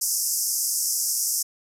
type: band-pass noise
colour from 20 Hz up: pink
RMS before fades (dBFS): -25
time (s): 0.01-1.43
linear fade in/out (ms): 10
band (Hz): 5100 to 14000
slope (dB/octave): 96
effects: none